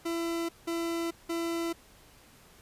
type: tone bursts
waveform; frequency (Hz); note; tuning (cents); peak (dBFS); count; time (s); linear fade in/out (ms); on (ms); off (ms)
40% pulse; 335.3; E4; +30; -29; 3; 0.05-1.73; 10; 440; 180
effects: pink hiss -57 dBFS RMS until 2.61 s + resampled to 32000 Hz

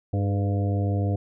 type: harmonic tone with a mistuned harmonic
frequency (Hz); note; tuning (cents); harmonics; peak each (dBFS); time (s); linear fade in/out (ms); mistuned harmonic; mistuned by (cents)
100; G2; +35; 1 / 2 / 3 / 4 / 5 / 6 / 7; -22 / -32 / -32 / -38 / -35 / -40 / -37; 0.13-1.16; 5; 4; +57
effects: none

